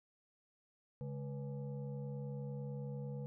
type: tone with frequency modulation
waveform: sine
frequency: 140 Hz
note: C#3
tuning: 18 cents sharp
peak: -40 dBFS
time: 1.01-3.26 s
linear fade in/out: 0 ms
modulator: 349 Hz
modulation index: 0.81
effects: none